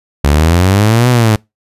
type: exponential two-way sweep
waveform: sawtooth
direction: up then down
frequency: 69.3 to 126.1 to 105 Hz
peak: -3 dBFS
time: 0.24-1.36 s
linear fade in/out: 5 ms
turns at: 1.09 s
effects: noise-tail reverb RT60 0.2 s tail -25 dB re dry + resampled to 32000 Hz